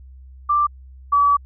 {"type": "tone pair in turn", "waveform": "sine", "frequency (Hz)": [1178, 1145.1], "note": ["D6", "D6"], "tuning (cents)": [5, -44], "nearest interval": "unison", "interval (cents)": 49, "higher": "first", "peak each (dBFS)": [-14, -12], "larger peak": "second", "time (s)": [[0.49, 0.67], [1.12, 1.37]], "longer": "second", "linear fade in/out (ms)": 10, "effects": ["added 65 Hz sine -39 dBFS peak until 1.45 s"]}